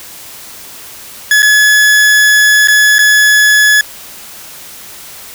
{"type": "tone with dropouts", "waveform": "40% pulse", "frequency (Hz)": 1701, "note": "G#6", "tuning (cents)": 41, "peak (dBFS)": -4, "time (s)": [1.31, 3.81], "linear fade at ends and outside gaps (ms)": 2, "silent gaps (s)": [[1.422, 1.428], [2.674, 2.683], [2.984, 2.99]], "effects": ["white hiss -31 dBFS RMS until 5.34 s"]}